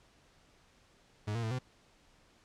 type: tone with pitch steps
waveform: 40% pulse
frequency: 105.1 / 116.4 / 111.1 / 127.6 Hz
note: G#2 / A#2 / A2 / C3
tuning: +21 / -2 / +17 / -43 cents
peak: -32 dBFS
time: 1.27-1.59 s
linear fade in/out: 10 ms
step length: 80 ms
effects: pink hiss -65 dBFS RMS until 2.44 s + low-pass 7000 Hz 12 dB/octave